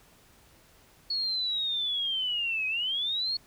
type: linear two-way sweep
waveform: sine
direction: down then up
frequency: 4381 to 2510 to 4381 Hz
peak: -27 dBFS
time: 1.1-3.37 s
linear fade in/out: 5 ms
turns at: 2.67 s
effects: pink hiss -59 dBFS RMS until 3.46 s